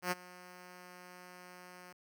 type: tone with ADSR envelope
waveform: 5% pulse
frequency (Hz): 180.1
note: F#3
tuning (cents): -46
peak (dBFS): -19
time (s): 0.02-1.93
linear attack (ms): 94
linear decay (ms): 26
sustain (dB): -21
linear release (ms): 8
effects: none